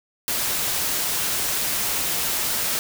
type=noise; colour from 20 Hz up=white; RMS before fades=-24 dBFS; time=0.28-2.79 s; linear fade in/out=0 ms; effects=none